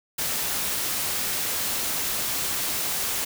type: noise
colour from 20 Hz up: white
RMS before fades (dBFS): -27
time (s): 0.18-3.25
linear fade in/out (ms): 10
effects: none

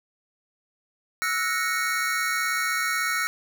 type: chord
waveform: square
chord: F# dominant seventh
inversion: third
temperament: equal with one note detuned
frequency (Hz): 1318.5 / 1454.6 / 1864.7 / 2217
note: E6 / F#6 / A#6 / C#7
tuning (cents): 0 / -30 / 0 / 0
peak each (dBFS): -30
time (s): 1.22-3.27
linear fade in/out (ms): 0
effects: none

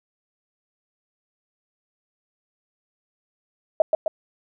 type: tone with echo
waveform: sine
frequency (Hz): 632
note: D#5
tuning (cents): +27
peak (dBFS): -11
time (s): 3.8-3.82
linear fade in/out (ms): 2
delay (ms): 130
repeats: 2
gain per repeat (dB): -4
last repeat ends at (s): 4.08
effects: none

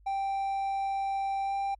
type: tone with pitch glide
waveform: triangle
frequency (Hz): 784 to 789.9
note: G5 to G5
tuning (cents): 0 to +13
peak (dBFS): -26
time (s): 0.06-1.75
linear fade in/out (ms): 10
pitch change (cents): +13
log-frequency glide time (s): 1.43-1.53
effects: added 50 Hz sine -55 dBFS peak until 1.79 s + MP3 48 kbps

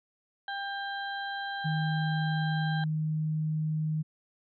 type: harmonic tone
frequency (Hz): 795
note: G5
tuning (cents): +24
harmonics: 1 / 2 / 4 / 5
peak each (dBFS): -36 / -36 / -44 / -45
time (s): 0.48-2.84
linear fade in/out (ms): 2
type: tone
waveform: sine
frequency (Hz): 155.56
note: D#3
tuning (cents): 0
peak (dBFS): -27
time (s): 1.64-4.03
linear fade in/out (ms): 20
effects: none

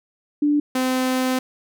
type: tone pair in turn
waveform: sine / sawtooth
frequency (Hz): 293.7 / 257.3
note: D4 / C4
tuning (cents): 0 / -29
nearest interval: major second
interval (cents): 229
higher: first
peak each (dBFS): -15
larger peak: neither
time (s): 0.42-0.6 / 0.75-1.39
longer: second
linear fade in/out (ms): 5
effects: none

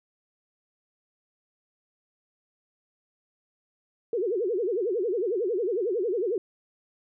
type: tone with vibrato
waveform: sine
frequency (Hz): 415.3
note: G#4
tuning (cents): 0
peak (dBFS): -24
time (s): 4.13-6.38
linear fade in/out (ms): 2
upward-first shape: sine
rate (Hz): 11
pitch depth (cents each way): 280
effects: none

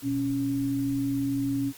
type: tone pair together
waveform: sine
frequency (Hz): 123.47 / 277.2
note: B2 / C#4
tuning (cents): 0 / 0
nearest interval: octave + major second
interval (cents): 1400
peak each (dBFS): -33 / -25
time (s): 0.02-1.73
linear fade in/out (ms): 50
effects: white hiss -48 dBFS RMS until 1.77 s + Opus 48 kbps

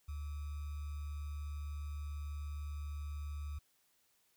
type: tone with sample-and-hold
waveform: sine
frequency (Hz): 73.42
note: D2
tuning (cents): 0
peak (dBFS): -39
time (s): 0.08-3.59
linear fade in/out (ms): 10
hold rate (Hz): 1225
effects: white hiss -74 dBFS RMS until 4.36 s

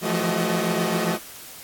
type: tone cluster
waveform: sawtooth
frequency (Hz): 167.6 / 175 / 217.5 / 376.8 / 624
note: E3 / F3 / A3 / F#4 / D#5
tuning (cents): +29 / +4 / -20 / +32 / +5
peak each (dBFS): -25 / -23 / -23 / -25 / -26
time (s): 0.01-1.19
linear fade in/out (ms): 50
effects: white hiss -41 dBFS RMS until 1.63 s + AAC 64 kbps

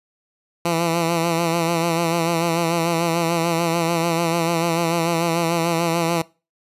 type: tone with vibrato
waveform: 10% pulse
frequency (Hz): 167.7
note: E3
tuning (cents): +30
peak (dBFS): -10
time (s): 0.65-6.22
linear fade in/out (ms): 5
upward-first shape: sine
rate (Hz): 6.8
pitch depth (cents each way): 45
effects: noise-tail reverb RT60 0.3 s tail -22 dB re dry + resampled to 32000 Hz

